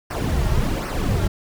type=noise with flanger; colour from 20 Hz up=brown; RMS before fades=-21 dBFS; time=0.1-1.28 s; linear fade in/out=10 ms; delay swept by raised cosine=0.27 to 4.07 ms; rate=1.3 Hz; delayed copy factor=-0.7; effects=none